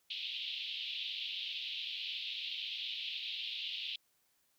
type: band-pass noise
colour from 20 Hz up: white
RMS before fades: -41 dBFS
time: 0.1-3.96 s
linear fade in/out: 5 ms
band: 2700 to 3800 Hz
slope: 48 dB/octave
effects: white hiss -75 dBFS RMS until 4.58 s